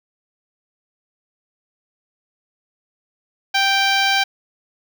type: tone with notch filter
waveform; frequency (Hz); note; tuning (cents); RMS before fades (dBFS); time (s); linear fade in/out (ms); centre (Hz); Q
10% pulse; 784; G5; 0; -17; 3.54-4.24; 10; 12000; 0.52
effects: none